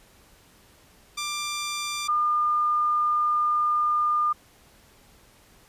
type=tone pair in turn; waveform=10% pulse / sine; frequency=1185 / 1208.5 Hz; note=D6 / D6; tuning=+15 / +49 cents; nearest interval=unison; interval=34 cents; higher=second; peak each=-20 dBFS; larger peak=neither; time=1.17-2.08 / 2.08-4.33 s; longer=second; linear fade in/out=10 ms; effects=pink hiss -56 dBFS RMS until 5.68 s + resampled to 32000 Hz